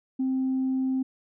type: tone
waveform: sine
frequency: 262 Hz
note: C4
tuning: 2 cents sharp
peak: -22 dBFS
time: 0.19-1.03 s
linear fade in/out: 10 ms
effects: tanh soft clip ceiling -20 dBFS